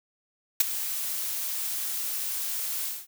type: noise with ADSR envelope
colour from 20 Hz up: blue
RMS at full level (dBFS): -17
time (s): 0.6-3.07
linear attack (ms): 5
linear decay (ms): 17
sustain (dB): -14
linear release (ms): 210
effects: none